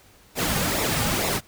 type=noise with flanger; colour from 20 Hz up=pink; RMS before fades=-24 dBFS; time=0.35-1.41 s; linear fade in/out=50 ms; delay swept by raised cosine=0.64 to 3.04 ms; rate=2.2 Hz; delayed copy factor=-0.6; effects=pink hiss -54 dBFS RMS until 1.47 s